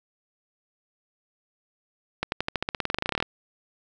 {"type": "accelerating click train", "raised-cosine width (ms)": 0.3, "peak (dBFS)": -9, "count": 21, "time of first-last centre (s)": [2.23, 3.225], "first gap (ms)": 91, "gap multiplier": 0.93, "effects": []}